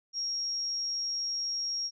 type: tone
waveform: sine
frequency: 5588 Hz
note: F8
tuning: in tune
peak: -30 dBFS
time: 0.13-1.91 s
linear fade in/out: 50 ms
effects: none